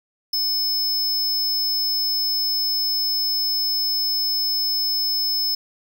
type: tone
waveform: square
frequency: 5220 Hz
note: E8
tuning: 18 cents flat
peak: -20 dBFS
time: 0.33-5.55 s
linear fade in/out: 5 ms
effects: none